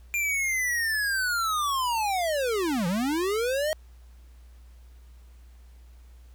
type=linear two-way sweep; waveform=square; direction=down then up; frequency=2400 to 164.81 to 636 Hz; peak=-25 dBFS; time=0.14-3.73 s; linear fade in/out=0 ms; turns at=2.87 s; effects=added 60 Hz sine -47 dBFS peak until 6.34 s + pink hiss -64 dBFS RMS until 6.34 s

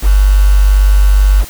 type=tone with quantisation; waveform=sine; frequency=49 Hz; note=G1; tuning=in tune; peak=-4 dBFS; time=0.02-1.45 s; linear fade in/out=50 ms; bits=4; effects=white hiss -32 dBFS RMS until 1.49 s

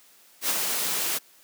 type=noise with ADSR envelope; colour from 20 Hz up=white; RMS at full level=-23 dBFS; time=0.41-1.19 s; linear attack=85 ms; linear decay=28 ms; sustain=-4 dB; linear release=21 ms; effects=white hiss -56 dBFS RMS until 1.43 s + high-pass 200 Hz 12 dB/octave

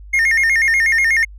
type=tone with vibrato; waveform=triangle; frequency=1975.5 Hz; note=B6; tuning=in tune; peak=-10 dBFS; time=0.13-1.25 s; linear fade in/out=10 ms; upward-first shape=square; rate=8.2 Hz; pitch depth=140 cents each way; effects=added 50 Hz sine -34 dBFS peak until 1.38 s

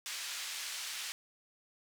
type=band-pass noise; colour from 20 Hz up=pink; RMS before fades=-41 dBFS; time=0.06-1.12 s; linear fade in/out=0 ms; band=2300 to 8600 Hz; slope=12 dB/octave; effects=none

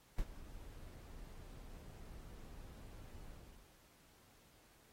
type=noise with ADSR envelope; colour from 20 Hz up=brown; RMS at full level=-37 dBFS; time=0.18-3.78 s; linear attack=6 ms; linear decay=59 ms; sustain=-16 dB; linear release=510 ms; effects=pink hiss -68 dBFS RMS until 4.92 s + AAC 48 kbps

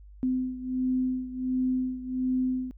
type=beating tone pair; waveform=sine; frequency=255.6 / 257 Hz; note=C4 / C4; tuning=-40 / -31 cents; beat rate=1.4 Hz; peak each=-27 / -31 dBFS; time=0.23-2.71 s; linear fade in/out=0 ms; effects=added 50 Hz sine -46 dBFS peak until 2.77 s

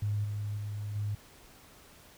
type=tone with level steps; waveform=sine; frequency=103.83 Hz; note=G#2; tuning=in tune; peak=-28 / -32 / -34 / -30 dBFS; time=0.02-1.15 s; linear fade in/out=5 ms; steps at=0.24 / 0.57 / 0.95 s; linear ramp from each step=10 ms; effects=pink hiss -56 dBFS RMS until 2.17 s

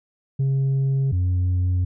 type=tone pair in turn; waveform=sine; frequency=135.6 / 90.5 Hz; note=C#3 / F#2; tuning=-38 / -38 cents; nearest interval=perfect fifth; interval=700 cents; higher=first; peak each=-15 dBFS; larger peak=neither; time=0.39-1.12 / 1.12-1.85 s; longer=neither; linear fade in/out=10 ms; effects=tanh soft clip ceiling -17 dBFS

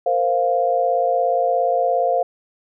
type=chord; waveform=sine; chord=Bb suspended second; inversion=none; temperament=equal; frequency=466.2 / 523.3 / 698.5 Hz; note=Bb4 / C5 / F5; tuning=0 / 0 / 0 cents; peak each=-24 / -20 / -18 dBFS; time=0.06-2.23 s; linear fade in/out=5 ms; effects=none

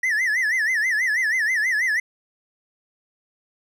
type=tone with vibrato; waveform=triangle; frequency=1875 Hz; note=A#6; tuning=10 cents sharp; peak=-17 dBFS; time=0.03-2 s; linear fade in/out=5 ms; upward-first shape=sine; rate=6.2 Hz; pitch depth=180 cents each way; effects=none

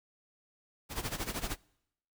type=noise with tremolo; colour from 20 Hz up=pink; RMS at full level=-34 dBFS; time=0.89-1.57 s; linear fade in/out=50 ms; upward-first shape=sine; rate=13 Hz; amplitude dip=80%; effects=noise-tail reverb RT60 0.8 s tail -25 dB re dry

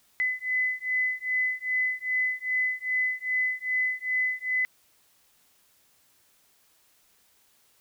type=beating tone pair; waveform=sine; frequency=2013 / 2015.5 Hz; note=B6 / B6; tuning=+33 / +35 cents; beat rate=2.5 Hz; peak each=-28 dBFS; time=0.2-4.65 s; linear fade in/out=0 ms; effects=white hiss -64 dBFS RMS until 7.8 s

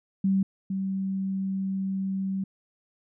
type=tone pair in turn; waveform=sine; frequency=193.2 / 192.39 Hz; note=G3 / G3; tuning=-25 / -32 cents; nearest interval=unison; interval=7 cents; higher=first; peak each=-20 / -26 dBFS; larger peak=first; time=0.24-0.43 / 0.7-2.44 s; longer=second; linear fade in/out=5 ms; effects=none

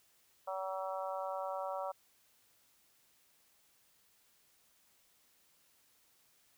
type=harmonic tone; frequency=190 Hz; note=F#3; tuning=46 cents sharp; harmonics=3 / 4 / 5 / 6 / 7; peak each=-40 / -42 / -44 / -46 / -47 dBFS; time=0.47-1.92 s; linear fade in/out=10 ms; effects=white hiss -70 dBFS RMS until 6.57 s

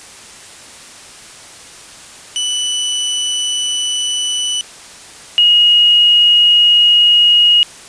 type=tone pair in turn; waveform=sawtooth / sine; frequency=2977 / 2881 Hz; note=F#7 / F#7; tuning=+10 / -47 cents; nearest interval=minor second; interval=57 cents; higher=first; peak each=-12 / -6 dBFS; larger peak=second; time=2.36-4.61 / 5.38-7.63 s; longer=neither; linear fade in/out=0 ms; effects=white hiss -36 dBFS RMS until 7.88 s + resampled to 22050 Hz

